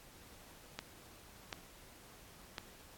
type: clicks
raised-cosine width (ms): 0.2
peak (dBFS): -22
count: 3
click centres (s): 0.79 / 1.528 / 2.582
effects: pink hiss -58 dBFS RMS until 2.97 s + AAC 64 kbps